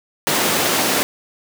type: high-pass noise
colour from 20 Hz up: pink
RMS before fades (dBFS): -18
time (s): 0.27-1.03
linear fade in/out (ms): 0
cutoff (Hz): 250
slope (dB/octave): 12
effects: none